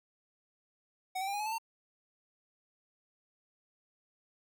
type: tone with pitch steps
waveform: square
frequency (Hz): 747 / 771.6 / 796.9 / 823.1 / 850.2 / 878.1 / 907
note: F#5 / G5 / G5 / G#5 / G#5 / A5 / A#5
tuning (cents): +16 / -28 / +28 / -16 / +40 / -4 / -48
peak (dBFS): -34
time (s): 1.15-1.584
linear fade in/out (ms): 10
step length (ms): 62
effects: none